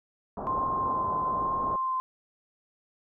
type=low-pass noise; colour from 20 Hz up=white; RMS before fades=-36 dBFS; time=0.37-1.76 s; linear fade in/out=2 ms; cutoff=1100 Hz; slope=48 dB/octave
type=tone with vibrato; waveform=sine; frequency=1046.5 Hz; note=C6; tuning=in tune; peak=-26 dBFS; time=0.47-2 s; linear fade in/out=0 ms; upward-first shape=sine; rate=1.1 Hz; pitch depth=21 cents each way
effects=none